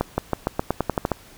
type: accelerating click train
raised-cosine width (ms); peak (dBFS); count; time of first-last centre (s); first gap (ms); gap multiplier
1; -6; 11; 0.01-1.117; 170; 0.9
effects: pink hiss -48 dBFS RMS until 1.37 s